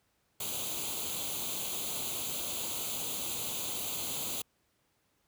white noise with comb filter, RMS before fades -36 dBFS, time 0.4-4.42 s, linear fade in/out 5 ms, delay 0.28 ms, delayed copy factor +0.8, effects pink hiss -74 dBFS RMS until 5.27 s + high-pass 60 Hz 12 dB/octave

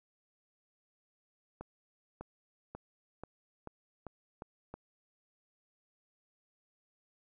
accelerating click train, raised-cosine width 1 ms, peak -29 dBFS, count 8, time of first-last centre 1.61-4.74 s, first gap 600 ms, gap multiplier 0.9, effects none

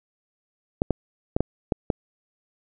clicks, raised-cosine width 2 ms, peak -7 dBFS, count 6, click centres 0.819 / 0.907 / 1.365 / 1.406 / 1.722 / 1.902 s, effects none

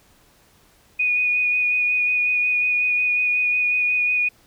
sine tone with vibrato, 2470 Hz, D#7, 13 cents flat, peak -17 dBFS, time 0.99-4.29 s, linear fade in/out 10 ms, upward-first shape sine, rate 5.5 Hz, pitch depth 16 cents each way, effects pink hiss -56 dBFS RMS until 4.46 s

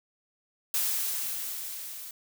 blue noise with level ramp, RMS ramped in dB -27 to -42 dBFS, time 0.74-2.11 s, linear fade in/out 2 ms, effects none

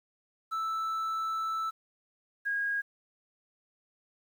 triangle / sine tone pair in turn, 1318.5 / 1636.3 Hz, E6 / G#6, 0 / -26 cents, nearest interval major third, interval 374 cents, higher second, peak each -28 dBFS, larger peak neither, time 0.51-1.71 / 2.45-2.82 s, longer first, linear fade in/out 20 ms, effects 10-bit

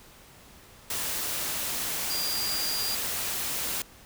sine tone in noise, 4787 Hz, D8, 32 cents sharp, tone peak -30 dBFS, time 2.1-2.95 s, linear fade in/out 2 ms, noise white, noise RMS -31 dBFS, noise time 0.9-3.82 s, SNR -2 dB, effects pink hiss -52 dBFS RMS until 4.05 s

